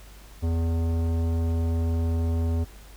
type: tone with tanh clipping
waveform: sine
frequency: 82.9 Hz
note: E2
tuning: 10 cents sharp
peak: -24 dBFS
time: 0.42-2.65 s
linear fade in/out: 20 ms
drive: 16 dB
effects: added 50 Hz sine -45 dBFS peak until 2.96 s + pink hiss -51 dBFS RMS until 2.96 s